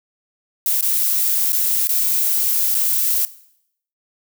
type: noise with dropouts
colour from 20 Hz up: violet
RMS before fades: -18 dBFS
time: 0.66-3.25 s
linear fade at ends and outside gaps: 1 ms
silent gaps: 0.81-0.826 / 1.521-1.529 / 1.872-1.892 / 2.745-2.75 s
effects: noise-tail reverb RT60 0.7 s tail -17 dB re dry